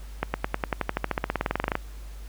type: accelerating click train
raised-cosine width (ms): 0.5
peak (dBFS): -9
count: 24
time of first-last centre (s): 0.23-1.754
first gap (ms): 110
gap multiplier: 0.95
effects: added 50 Hz sine -37 dBFS peak until 2.28 s + pink hiss -52 dBFS RMS until 2.28 s